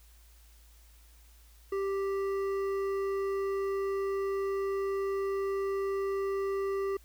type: tone with hard clipping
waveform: triangle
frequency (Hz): 392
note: G4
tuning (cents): 0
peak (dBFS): -31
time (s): 1.72-6.97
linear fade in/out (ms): 5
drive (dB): 13
effects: added 56 Hz sine -55 dBFS peak until 7.04 s + white hiss -63 dBFS RMS until 7.04 s